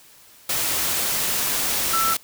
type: tone in noise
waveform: sine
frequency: 1330 Hz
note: E6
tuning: 15 cents sharp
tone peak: -20 dBFS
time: 1.93-2.14 s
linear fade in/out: 5 ms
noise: white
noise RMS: -23 dBFS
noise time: 0.49-2.17 s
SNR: 0 dB
effects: white hiss -50 dBFS RMS until 2.23 s